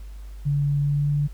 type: tone with pitch glide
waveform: sine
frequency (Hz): 143.3 to 145.55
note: D3 to D3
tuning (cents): -42 to -15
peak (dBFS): -19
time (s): 0.45-1.28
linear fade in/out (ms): 20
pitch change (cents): +27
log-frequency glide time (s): 0.79-1.13
effects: added 50 Hz sine -35 dBFS peak until 1.33 s + pink hiss -56 dBFS RMS until 1.33 s